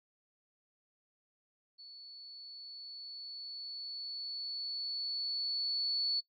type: tone with level ramp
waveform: sine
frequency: 4435 Hz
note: C#8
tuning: in tune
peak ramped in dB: -49 to -29 dBFS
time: 1.78-6.21 s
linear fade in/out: 20 ms
effects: noise-tail reverb RT60 0.1 s tail -22 dB re dry